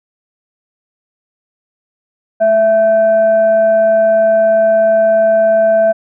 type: tone with frequency modulation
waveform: sine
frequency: 662 Hz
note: E5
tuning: 7 cents sharp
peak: -7 dBFS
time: 2.4-5.93 s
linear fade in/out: 20 ms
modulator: 877 Hz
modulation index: 0.25
effects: none